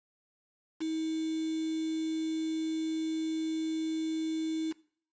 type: tone with quantisation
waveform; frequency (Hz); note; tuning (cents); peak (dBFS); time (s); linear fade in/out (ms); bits
sine; 318.8; D#4; +42; -30; 0.8-4.73; 20; 7
effects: noise-tail reverb RT60 0.5 s tail -20 dB re dry + resampled to 16000 Hz